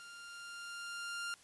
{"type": "tone with level ramp", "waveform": "sawtooth", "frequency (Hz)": 1396.9, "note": "F6", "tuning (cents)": 0, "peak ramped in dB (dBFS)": [-47, -34], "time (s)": [0, 1.34], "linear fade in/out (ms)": 0, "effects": ["white hiss -62 dBFS RMS until 1.43 s", "resampled to 24000 Hz"]}